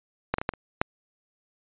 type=clicks; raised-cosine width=0.5 ms; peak=-8 / -12 / -15 / -9 / -25 / -6 dBFS; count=6; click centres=0.34 / 0.384 / 0.415 / 0.491 / 0.537 / 0.815 s; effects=resampled to 8000 Hz